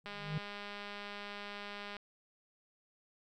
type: tone with exponential growth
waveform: triangle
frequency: 155.56 Hz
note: D#3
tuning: in tune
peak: -29 dBFS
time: 0.04-0.38 s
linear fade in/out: 2 ms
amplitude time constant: 73 ms
type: click train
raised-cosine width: 0.3 ms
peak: -29 dBFS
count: 390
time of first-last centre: 0.06-1.967 s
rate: 204 Hz
effects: none